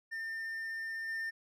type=tone with level steps; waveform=triangle; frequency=1804 Hz; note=A6; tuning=43 cents sharp; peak=-35 / -33 dBFS; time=0.11-1.31 s; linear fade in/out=20 ms; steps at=1.08 s; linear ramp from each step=10 ms; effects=none